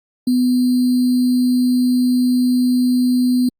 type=tone with sample-and-hold; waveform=sine; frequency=250 Hz; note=B3; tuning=21 cents sharp; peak=-12 dBFS; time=0.27-3.49 s; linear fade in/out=5 ms; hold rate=4410 Hz; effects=Opus 48 kbps